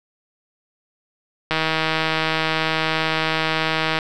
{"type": "click train", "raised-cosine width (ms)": 0.3, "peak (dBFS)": -4, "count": 395, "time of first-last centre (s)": [1.51, 3.988], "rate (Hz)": 159, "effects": []}